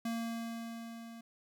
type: tone with level ramp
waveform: square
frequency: 230 Hz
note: A#3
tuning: 23 cents flat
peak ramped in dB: -34 to -48 dBFS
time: 0.05-1.21 s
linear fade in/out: 5 ms
effects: none